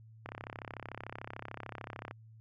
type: click train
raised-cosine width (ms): 0.5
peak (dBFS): -26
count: 63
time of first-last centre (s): 0.26-2.111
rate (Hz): 33.5
effects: added 111 Hz sine -53 dBFS peak until 2.4 s